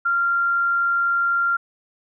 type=tone; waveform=sine; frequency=1386 Hz; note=F6; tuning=14 cents flat; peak=-17 dBFS; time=0.05-1.57 s; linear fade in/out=10 ms; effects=none